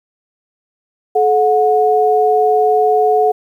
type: tone pair together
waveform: sine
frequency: 430.6 / 728.4 Hz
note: A4 / F#5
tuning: -37 / -27 cents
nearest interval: major sixth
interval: 910 cents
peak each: -12 / -12 dBFS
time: 1.15-3.32 s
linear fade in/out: 10 ms
effects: 8-bit